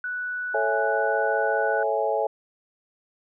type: tone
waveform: sine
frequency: 1480 Hz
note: F#6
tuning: in tune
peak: -27 dBFS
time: 0.04-1.83 s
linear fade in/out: 2 ms
type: chord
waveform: sine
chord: A major seventh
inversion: none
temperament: equal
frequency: 440 / 554.4 / 659.3 / 830.6 Hz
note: A4 / C#5 / E5 / G#5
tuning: 0 / 0 / 0 / 0 cents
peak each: -27 dBFS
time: 0.54-2.27 s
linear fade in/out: 5 ms
effects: none